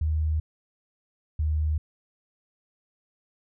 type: tone pair in turn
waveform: sine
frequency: 77.78 / 76.89 Hz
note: D#2 / D#2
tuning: 0 / -20 cents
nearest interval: unison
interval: 20 cents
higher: first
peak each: -22 dBFS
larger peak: neither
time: 0.01-0.4 / 1.39-1.78 s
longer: neither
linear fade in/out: 5 ms
effects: none